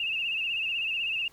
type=tone with vibrato; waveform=sine; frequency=2700 Hz; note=E7; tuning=41 cents sharp; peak=-27 dBFS; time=0-1.28 s; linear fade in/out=2 ms; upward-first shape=sine; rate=16 Hz; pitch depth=91 cents each way; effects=pink hiss -59 dBFS RMS until 1.32 s